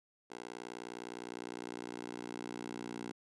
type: tone with high-pass filter sweep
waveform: 10% pulse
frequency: 59.8 Hz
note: A#1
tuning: 45 cents sharp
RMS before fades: -45 dBFS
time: 0.3-3.12 s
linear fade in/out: 10 ms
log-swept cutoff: 440 to 260 Hz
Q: 1.4
effects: resampled to 22050 Hz